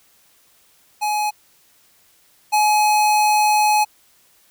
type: tone pair in turn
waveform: square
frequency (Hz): 842 / 845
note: G#5 / G#5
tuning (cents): +24 / +30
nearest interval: unison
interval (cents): 6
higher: second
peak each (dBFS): -19 / -14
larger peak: second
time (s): 1.01-1.31 / 2.52-3.85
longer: second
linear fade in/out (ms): 20
effects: white hiss -56 dBFS RMS until 4.5 s